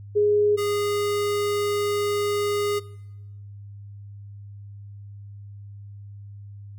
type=tone pair in turn; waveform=sine / square; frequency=415.3 / 411.2 Hz; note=G#4 / G#4; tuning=0 / -17 cents; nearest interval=unison; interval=17 cents; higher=first; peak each=-16 / -23 dBFS; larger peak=first; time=0.15-0.57 / 0.57-2.8 s; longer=second; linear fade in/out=20 ms; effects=noise-tail reverb RT60 1.0 s tail -21 dB re dry + added 101 Hz sine -38 dBFS peak until 6.78 s